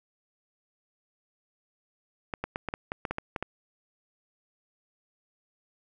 clicks, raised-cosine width 0.5 ms, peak -16 dBFS, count 11, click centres 2.338 / 2.44 / 2.559 / 2.687 / 2.739 / 2.919 / 3.052 / 3.11 / 3.184 / 3.362 / 3.426 s, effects none

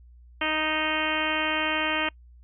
harmonic tone with a mistuned harmonic, 311.1 Hz, D#4, in tune, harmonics 1 / 2 / 3 / 4 / 5 / 6 / 7 / 8 / 9 / 10, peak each -33 / -33 / -33 / -33 / -33 / -33 / -33 / -33 / -33 / -33 dBFS, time 0.41-2.09 s, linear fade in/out 5 ms, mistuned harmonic 9, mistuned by -19 cents, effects noise-tail reverb RT60 0.1 s tail -26 dB re dry + added 60 Hz sine -48 dBFS peak until 2.43 s

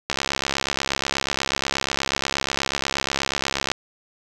click train, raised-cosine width 0.2 ms, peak -4 dBFS, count 248, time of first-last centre 0.1-3.716 s, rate 68.3 Hz, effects none

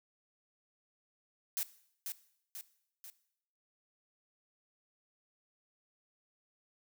blue noise with echo, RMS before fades -35 dBFS, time 1.57-1.63 s, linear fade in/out 0 ms, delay 490 ms, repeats 3, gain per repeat -5 dB, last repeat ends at 3.1 s, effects noise-tail reverb RT60 0.7 s tail -17 dB re dry

